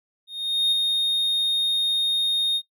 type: tone with ADSR envelope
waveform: triangle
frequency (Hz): 3698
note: A#7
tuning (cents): -15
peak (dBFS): -15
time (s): 0.27-2.62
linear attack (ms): 450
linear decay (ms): 12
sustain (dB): -3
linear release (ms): 60
effects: noise-tail reverb RT60 0.1 s tail -21 dB re dry